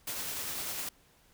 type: noise with tremolo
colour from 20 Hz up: white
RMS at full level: -36 dBFS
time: 0.07-0.89 s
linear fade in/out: 5 ms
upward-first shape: sine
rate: 10 Hz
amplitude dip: 25%
effects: pink hiss -64 dBFS RMS until 1.33 s